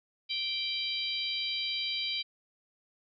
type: harmonic tone with a mistuned harmonic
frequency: 782 Hz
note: G5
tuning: 4 cents flat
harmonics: 3 / 4 / 5 / 6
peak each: -38 / -35 / -35 / -38 dBFS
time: 0.29-2.23 s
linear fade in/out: 20 ms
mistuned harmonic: 6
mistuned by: +21 cents
effects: none